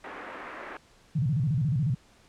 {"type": "band-pass noise", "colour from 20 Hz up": "white", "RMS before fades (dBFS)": -41, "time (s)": [0.04, 0.77], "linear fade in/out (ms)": 2, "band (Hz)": [240, 1900], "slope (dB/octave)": 24}
{"type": "tone with vibrato", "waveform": "sine", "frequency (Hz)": 138.59, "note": "C#3", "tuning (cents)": 0, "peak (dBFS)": -23, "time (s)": [1.15, 1.95], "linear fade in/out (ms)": 10, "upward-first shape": "square", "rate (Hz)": 14, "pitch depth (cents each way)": 230}
{"effects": ["pink hiss -59 dBFS RMS until 2.28 s", "low-pass 8000 Hz 12 dB/octave"]}